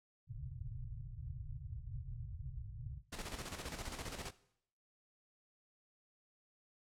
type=low-pass noise; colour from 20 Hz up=white; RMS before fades=-46 dBFS; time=0.27-3.03 s; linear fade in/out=50 ms; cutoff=140 Hz; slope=96 dB/octave
type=noise with tremolo; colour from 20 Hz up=pink; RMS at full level=-43 dBFS; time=3.12-4.31 s; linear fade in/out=10 ms; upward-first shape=square; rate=15 Hz; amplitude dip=55%
effects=noise-tail reverb RT60 0.7 s tail -18 dB re dry + low-pass 10000 Hz 12 dB/octave